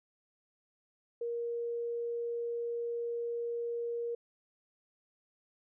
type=tone; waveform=sine; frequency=470.7 Hz; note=A#4; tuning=17 cents sharp; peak=-33 dBFS; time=1.21-4.15 s; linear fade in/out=5 ms; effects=none